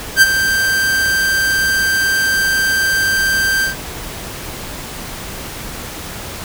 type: tone with ADSR envelope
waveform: 45% pulse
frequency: 1568 Hz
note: G6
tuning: in tune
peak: -3 dBFS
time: 0.16-3.76 s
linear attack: 59 ms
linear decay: 30 ms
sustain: -10 dB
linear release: 130 ms
effects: pink hiss -28 dBFS RMS until 6.44 s